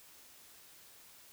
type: silence
effects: white hiss -58 dBFS RMS until 1.32 s